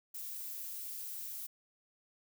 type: noise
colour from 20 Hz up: violet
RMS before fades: -43 dBFS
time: 0.14-1.47 s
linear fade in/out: 10 ms
effects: none